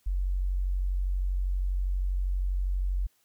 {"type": "tone", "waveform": "sine", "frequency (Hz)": 46.25, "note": "F#1", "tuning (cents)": 0, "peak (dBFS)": -25, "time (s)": [0.06, 3.07], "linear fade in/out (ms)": 10, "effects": ["white hiss -69 dBFS RMS until 3.24 s"]}